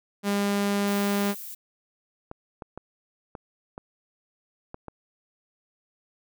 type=tone; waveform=sawtooth; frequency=201.8 Hz; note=G#3; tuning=49 cents flat; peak=-19 dBFS; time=0.23-1.35 s; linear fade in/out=50 ms
type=noise; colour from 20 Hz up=violet; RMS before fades=-39 dBFS; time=0.87-1.55 s; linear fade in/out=10 ms
type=clicks; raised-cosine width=1 ms; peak=-23 dBFS; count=7; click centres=2.314 / 2.622 / 2.776 / 3.352 / 3.779 / 4.744 / 4.883 s
effects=none